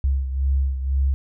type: beating tone pair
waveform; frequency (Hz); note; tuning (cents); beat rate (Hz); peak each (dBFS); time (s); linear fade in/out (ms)
sine; 67.2 / 69.2; C2 / C#2; +47 / -2; 2; -19 / -26; 0.04-1.14; 0
effects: none